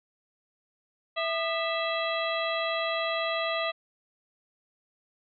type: harmonic tone with a mistuned harmonic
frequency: 659 Hz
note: E5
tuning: 1 cent flat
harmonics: 1 / 2 / 3 / 4 / 5 / 6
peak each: -30 / -33 / -35 / -36 / -37 / -38 dBFS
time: 1.16-3.72 s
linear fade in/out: 20 ms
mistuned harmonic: 2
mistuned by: -140 cents
effects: none